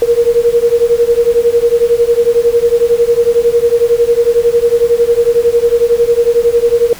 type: beating tone pair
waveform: sine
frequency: 466.2 / 477.2 Hz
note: A#4 / A#4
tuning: 0 / +41 cents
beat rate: 11 Hz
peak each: -10 dBFS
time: 0.02-6.93 s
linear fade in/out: 2 ms
effects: pink hiss -31 dBFS RMS until 6.99 s